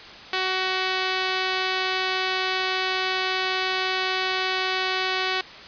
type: tone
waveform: 5% pulse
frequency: 374.7 Hz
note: F#4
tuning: 22 cents sharp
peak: -11 dBFS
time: 0.33-5.41 s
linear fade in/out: 2 ms
effects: white hiss -41 dBFS RMS until 5.67 s + resampled to 11025 Hz